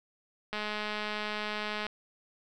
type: click train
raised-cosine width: 0.3 ms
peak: -19 dBFS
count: 283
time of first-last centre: 0.53-1.866 s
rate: 211 Hz
effects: none